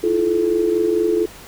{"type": "tone cluster", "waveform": "sine", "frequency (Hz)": [321.5, 345.9, 432.6], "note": ["E4", "F4", "A4"], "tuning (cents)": [-43, -17, -29], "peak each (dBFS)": [-25, -18, -18], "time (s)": [0.03, 1.26], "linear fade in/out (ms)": 10, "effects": ["pink hiss -40 dBFS RMS until 1.47 s"]}